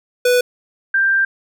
square / sine tone pair in turn, 493.9 / 1579.9 Hz, B4 / G6, 0 / +13 cents, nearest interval octave + minor sixth, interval 2013 cents, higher second, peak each -12 dBFS, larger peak neither, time 0.25-0.41 / 0.94-1.25 s, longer second, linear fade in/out 5 ms, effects none

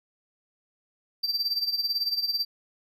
triangle tone with tremolo, 4680 Hz, D8, 7 cents flat, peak -21 dBFS, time 1.23-2.45 s, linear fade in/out 10 ms, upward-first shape sine, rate 18 Hz, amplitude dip 75%, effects none

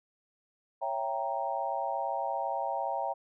sine chord, C# diminished seventh, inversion none, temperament equal with one note detuned, 554.4 / 666.5 / 784 / 932.3 Hz, C#5 / E5 / G5 / Bb5, 0 / +19 / 0 / 0 cents, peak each -37 / -36 / -34 / -35 dBFS, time 0.81-3.14 s, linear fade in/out 20 ms, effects none

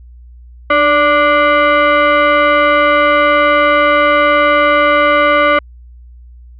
sine tone with frequency modulation, 300 Hz, D4, 37 cents sharp, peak -7 dBFS, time 0.7-5.59 s, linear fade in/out 5 ms, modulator 881 Hz, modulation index 2, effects added 60 Hz sine -34 dBFS peak until 6.59 s

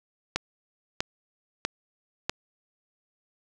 click train, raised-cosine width 0.2 ms, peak -8 dBFS, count 4, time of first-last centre 0.36-2.295 s, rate 1.55 Hz, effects none

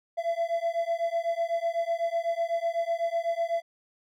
triangle beating tone pair, 670 / 678 Hz, E5 / E5, +28 / +49 cents, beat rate 8 Hz, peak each -27 dBFS, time 0.17-3.62 s, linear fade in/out 20 ms, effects none

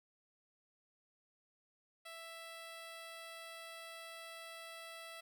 10% pulse tone, 661 Hz, E5, 5 cents sharp, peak -40 dBFS, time 2.05-5.21 s, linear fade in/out 10 ms, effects none

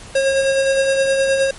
square tone with tremolo, 541 Hz, C#5, 42 cents flat, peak -13 dBFS, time 0.15-1.51 s, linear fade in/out 5 ms, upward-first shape sine, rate 9.6 Hz, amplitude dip 35%, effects pink hiss -38 dBFS RMS until 1.58 s + MP3 48 kbps

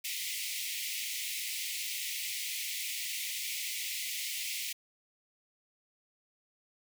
pink high-pass noise, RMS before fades -37 dBFS, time 0.04-4.73 s, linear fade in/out 10 ms, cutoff 2000 Hz, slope 96 dB/octave, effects none

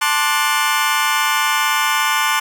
25% pulse chord, D dominant seventh, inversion second, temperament just, 881 / 1057.2 / 1174.7 / 1468.3 Hz, A5 / C6 / D6 / F#6, +2 / +18 / 0 / -14 cents, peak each -17 dBFS, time 0.01-2.4 s, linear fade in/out 10 ms, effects none

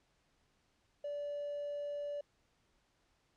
triangle tone with hard clipping, 580 Hz, D5, 22 cents flat, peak -38 dBFS, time 1.04-2.21 s, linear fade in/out 5 ms, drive 4 dB, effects pink hiss -75 dBFS RMS until 3.36 s + low-pass 7000 Hz 12 dB/octave

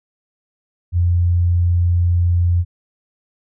sine tone, 87.31 Hz, F2, in tune, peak -12 dBFS, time 0.92-2.65 s, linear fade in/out 50 ms, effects none

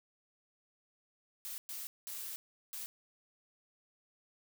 blue noise bursts at uneven times, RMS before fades -43 dBFS, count 4, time 1.45-1.58 / 1.69-1.87 / 2.07-2.36 / 2.73-2.86 s, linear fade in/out 0 ms, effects none

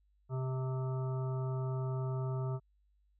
harmonic tone with a mistuned harmonic, 130 Hz, C3, 11 cents flat, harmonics 1 / 3 / 5 / 7 / 9 / 10, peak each -33 / -43 / -47 / -50 / -52 / -53 dBFS, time 0.29-2.6 s, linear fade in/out 50 ms, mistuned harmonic 3, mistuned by +17 cents, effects added 50 Hz sine -68 dBFS peak until 3.19 s

